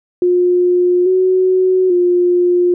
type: tone with pitch steps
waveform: sine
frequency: 357.3 / 371.8 / 354.7 Hz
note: F4 / F#4 / F4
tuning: +40 / +8 / +27 cents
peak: -9 dBFS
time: 0.22-2.74 s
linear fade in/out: 2 ms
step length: 840 ms
effects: none